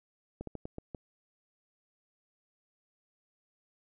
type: slowing click train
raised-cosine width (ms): 2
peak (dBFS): -26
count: 6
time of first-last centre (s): 0.41-0.948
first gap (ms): 63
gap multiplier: 1.27
effects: none